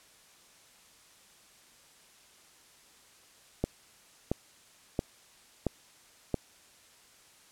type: click train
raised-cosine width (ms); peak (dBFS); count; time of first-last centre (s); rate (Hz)
2; -14; 5; 3.64-6.343; 1.48
effects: white hiss -59 dBFS RMS until 7.51 s + low-pass 10000 Hz 12 dB/octave